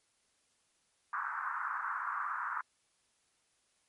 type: band-pass noise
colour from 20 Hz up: white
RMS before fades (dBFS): -37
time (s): 1.13-2.61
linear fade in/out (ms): 2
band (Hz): 1000 to 1500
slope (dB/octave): 48
effects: white hiss -74 dBFS RMS until 3.88 s + MP3 48 kbps